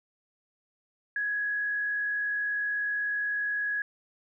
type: tone with frequency modulation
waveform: sine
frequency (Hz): 1672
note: G#6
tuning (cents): +11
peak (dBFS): -27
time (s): 1.16-3.82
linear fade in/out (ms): 2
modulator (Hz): 56.4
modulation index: 0.34
effects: none